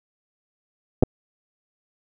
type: clicks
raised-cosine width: 2 ms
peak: -3 dBFS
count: 2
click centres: 1.026 / 1.034 s
effects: none